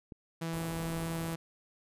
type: click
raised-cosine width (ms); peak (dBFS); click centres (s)
3; -32; 0.122
type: tone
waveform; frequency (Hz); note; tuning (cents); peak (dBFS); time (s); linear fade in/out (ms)
sawtooth; 164.81; E3; 0; -30; 0.41-1.36; 10
type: band-stop noise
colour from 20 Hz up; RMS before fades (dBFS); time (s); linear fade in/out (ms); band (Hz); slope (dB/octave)
pink; -44; 0.53-1.34; 2; 1200 to 7300; 48
effects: resampled to 32000 Hz